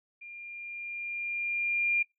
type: tone with level ramp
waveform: sine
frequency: 2400 Hz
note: D7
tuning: 37 cents sharp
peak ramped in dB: -43 to -23 dBFS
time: 0.21-2.03 s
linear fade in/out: 10 ms
effects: noise-tail reverb RT60 0.2 s tail -24 dB re dry